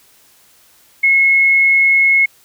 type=tone; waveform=sine; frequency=2175 Hz; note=C#7; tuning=33 cents flat; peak=-8 dBFS; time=1.03-2.26 s; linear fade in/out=10 ms; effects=white hiss -50 dBFS RMS until 2.44 s